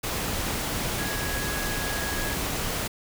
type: tone in noise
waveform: sine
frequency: 1661.2 Hz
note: G#6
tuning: in tune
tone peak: -34 dBFS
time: 0.98-2.35 s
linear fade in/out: 10 ms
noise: pink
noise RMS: -29 dBFS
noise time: 0.03-2.88 s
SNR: -8 dB
effects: none